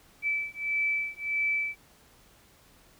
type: beating tone pair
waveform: sine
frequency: 2313 / 2314.6 Hz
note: D7 / D7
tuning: -27 / -26 cents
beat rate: 1.6 Hz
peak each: -30 dBFS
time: 0.22-1.76 s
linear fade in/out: 50 ms
effects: pink hiss -59 dBFS RMS until 2.99 s